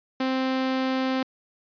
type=tone; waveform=sawtooth; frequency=261.6 Hz; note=C4; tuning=in tune; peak=-19 dBFS; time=0.2-1.23 s; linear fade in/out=5 ms; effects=resampled to 11025 Hz